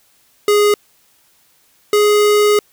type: tone pair in turn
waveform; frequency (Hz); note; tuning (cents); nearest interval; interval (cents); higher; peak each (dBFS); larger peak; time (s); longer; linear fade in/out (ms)
square; 414.4 / 417; G#4 / G#4; -4 / +7; unison; 11; second; -10; neither; 0.48-0.74 / 1.93-2.59; second; 2
effects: white hiss -55 dBFS RMS until 2.72 s